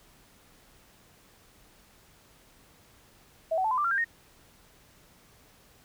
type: tone with pitch steps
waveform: sine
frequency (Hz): 648 / 753 / 875 / 1016.8 / 1181.6 / 1373.1 / 1595.6 / 1854.1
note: E5 / F#5 / A5 / C6 / D6 / F6 / G6 / A#6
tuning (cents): -30 / +30 / -10 / -50 / +10 / -30 / +30 / -10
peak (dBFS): -24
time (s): 3.51-4.046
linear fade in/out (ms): 10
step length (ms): 67
effects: pink hiss -59 dBFS RMS until 5.84 s